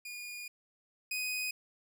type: tone pair in turn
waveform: sawtooth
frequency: 2438 / 2499 Hz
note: D#7 / D#7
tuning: -36 / +7 cents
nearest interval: unison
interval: 43 cents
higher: second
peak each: -38 / -30 dBFS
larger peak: second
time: 0.05-0.48 / 1.11-1.51 s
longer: first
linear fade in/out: 5 ms
effects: none